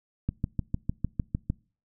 click train, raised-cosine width 5 ms, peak -14 dBFS, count 9, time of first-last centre 0.29-1.5 s, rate 6.61 Hz, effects noise-tail reverb RT60 0.4 s tail -25 dB re dry

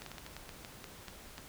slowing click train, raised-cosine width 0.2 ms, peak -27 dBFS, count 11, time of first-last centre 0.02-1.381 s, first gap 43 ms, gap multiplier 1.24, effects pink hiss -52 dBFS RMS until 1.48 s

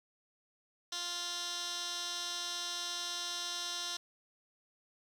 15% pulse tone with band-pass filter, 349.2 Hz, F4, in tune, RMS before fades -39 dBFS, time 0.92-3.97 s, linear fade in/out 5 ms, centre 4700 Hz, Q 2.5, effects 10-bit

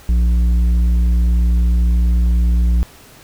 sine tone with tanh clipping, 59.1 Hz, A#1, 24 cents sharp, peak -12 dBFS, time 0.09-2.83 s, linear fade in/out 0 ms, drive 7 dB, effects pink hiss -43 dBFS RMS until 3.23 s

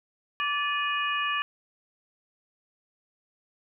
harmonic tone with a mistuned harmonic, 580 Hz, D5, 22 cents flat, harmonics 2 / 3 / 4 / 5, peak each -29 / -31 / -32 / -33 dBFS, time 0.4-1.42 s, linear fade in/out 0 ms, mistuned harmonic 4, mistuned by +110 cents, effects none

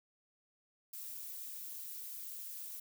violet noise with amplitude modulation, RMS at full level -43 dBFS, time 0.93-2.8 s, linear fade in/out 5 ms, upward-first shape sine, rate 248 Hz, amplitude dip 60%, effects none

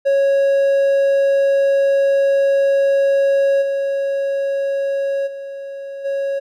triangle tone with level steps, 552 Hz, C#5, 7 cents flat, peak -10 / -15 / -25 / -16 dBFS, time 0.05-6.4 s, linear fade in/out 20 ms, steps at 3.61 / 5.26 / 6.04 s, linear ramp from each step 20 ms, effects none

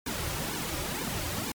pink noise with flanger, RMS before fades -33 dBFS, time 0.06-1.52 s, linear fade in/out 5 ms, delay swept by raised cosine 1.5 to 4.6 ms, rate 2.1 Hz, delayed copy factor -0.85, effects MP3 96 kbps

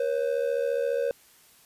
triangle ring-modulated tone, 514 Hz, C5, 31 cents flat, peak -19 dBFS, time 0-1.11 s, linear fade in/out 0 ms, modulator 37.3 Hz, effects white hiss -57 dBFS RMS until 1.65 s + resampled to 32000 Hz

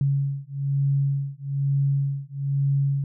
sine beating tone pair, 138.59 / 139.69 Hz, C#3 / C#3, 0 / +14 cents, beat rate 1.1 Hz, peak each -24 dBFS, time 0.01-3.04 s, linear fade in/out 2 ms, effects none

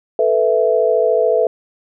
sine chord, A suspended second, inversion none, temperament equal, 440 / 493.9 / 659.3 Hz, A4 / B4 / E5, 0 / 0 / 0 cents, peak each -16 dBFS, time 0.19-1.47 s, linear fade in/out 2 ms, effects none

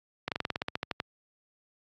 slowing click train, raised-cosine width 0.3 ms, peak -14 dBFS, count 13, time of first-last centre 0.28-1.001 s, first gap 38 ms, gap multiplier 1.08, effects high-pass 80 Hz 12 dB/octave + AAC 64 kbps

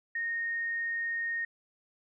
sine tone, 1852 Hz, A#6, 12 cents flat, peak -30 dBFS, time 0.15-1.45 s, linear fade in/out 5 ms, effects none

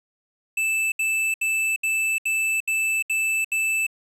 square tone bursts, 2637 Hz, E7, in tune, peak -21 dBFS, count 8, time 0.57-3.867 s, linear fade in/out 5 ms, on 350 ms, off 71 ms, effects low-pass 12000 Hz 12 dB/octave + 9-bit

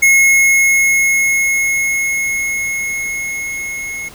square tone with level ramp, 2170 Hz, C#7, 37 cents flat, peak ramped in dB -7 to -23 dBFS, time 0.02-4.09 s, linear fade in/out 10 ms, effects pink hiss -38 dBFS RMS until 4.14 s

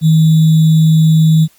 sine tone with sample-and-hold, 158.9 Hz, D#3, 37 cents sharp, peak -5 dBFS, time 0.01-1.48 s, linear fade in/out 50 ms, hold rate 3675 Hz, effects white hiss -50 dBFS RMS until 1.58 s + Opus 48 kbps

